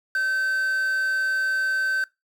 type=tone with quantisation; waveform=triangle; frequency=1541 Hz; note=G6; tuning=30 cents flat; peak=-19 dBFS; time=0.15-2.04 s; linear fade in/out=2 ms; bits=7; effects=noise-tail reverb RT60 0.2 s tail -21 dB re dry